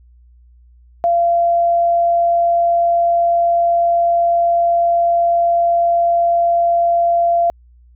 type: tone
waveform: sine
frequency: 686 Hz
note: F5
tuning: 31 cents flat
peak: -11 dBFS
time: 1.04-7.5 s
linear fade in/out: 0 ms
effects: added 60 Hz sine -44 dBFS peak until 7.95 s